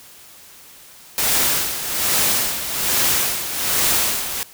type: noise with tremolo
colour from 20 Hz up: white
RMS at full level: -17 dBFS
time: 1.18-4.43 s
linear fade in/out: 0 ms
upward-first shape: sine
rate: 1.2 Hz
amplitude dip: 65%
effects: white hiss -44 dBFS RMS until 4.53 s